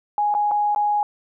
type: tone with dropouts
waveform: sine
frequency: 830.6 Hz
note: G#5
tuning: in tune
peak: -17 dBFS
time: 0.18-1.03 s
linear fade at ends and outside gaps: 1 ms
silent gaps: 0.341-0.349 / 0.512-0.516 / 0.748-0.76 s
effects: none